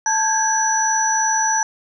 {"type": "tone cluster", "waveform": "sine", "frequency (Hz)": [879, 1592, 1655, 5920], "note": ["A5", "G6", "G#6", "F#8"], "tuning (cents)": [-2, 26, -6, 0], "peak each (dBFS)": [-19, -27, -26, -19], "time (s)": [0.06, 1.63], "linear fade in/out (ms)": 2, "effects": []}